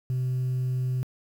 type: tone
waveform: sine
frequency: 127.8 Hz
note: C3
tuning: 40 cents flat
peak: -22 dBFS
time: 0.1-1.03 s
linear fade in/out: 0 ms
effects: tanh soft clip ceiling -23 dBFS + 9-bit